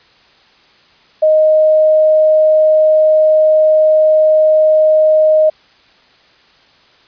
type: tone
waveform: sine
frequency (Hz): 622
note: D#5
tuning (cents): -1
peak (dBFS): -6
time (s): 1.22-5.5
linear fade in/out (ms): 10
effects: white hiss -48 dBFS RMS until 7.07 s + resampled to 11025 Hz